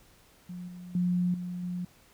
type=tone with level steps; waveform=sine; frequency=178.4 Hz; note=F3; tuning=37 cents sharp; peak=-37 / -41 / -24 / -33 / -31 dBFS; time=0.49-1.85 s; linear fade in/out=5 ms; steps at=0.68 / 0.95 / 1.34 / 1.63 s; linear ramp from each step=2 ms; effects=pink hiss -60 dBFS RMS until 2.13 s